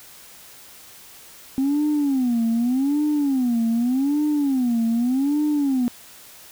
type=tone with vibrato; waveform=sine; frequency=261.6 Hz; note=C4; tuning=in tune; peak=-16 dBFS; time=1.58-5.88 s; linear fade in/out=0 ms; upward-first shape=sine; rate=0.84 Hz; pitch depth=240 cents each way; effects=tanh soft clip ceiling -15 dBFS + white hiss -45 dBFS RMS until 6.51 s